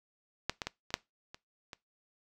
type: clicks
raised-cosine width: 0.2 ms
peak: -12 / -17 / -17 / -28 / -9 / -28 / -26 dBFS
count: 7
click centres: 0.496 / 0.618 / 0.67 / 0.905 / 0.941 / 1.345 / 1.732 s
effects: noise-tail reverb RT60 0.2 s tail -22 dB re dry